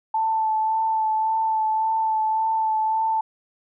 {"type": "tone with vibrato", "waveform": "sine", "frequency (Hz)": 880, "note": "A5", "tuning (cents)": 0, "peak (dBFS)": -19, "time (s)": [0.14, 3.21], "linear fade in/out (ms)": 5, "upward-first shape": "sine", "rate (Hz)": 1.8, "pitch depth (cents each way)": 17, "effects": []}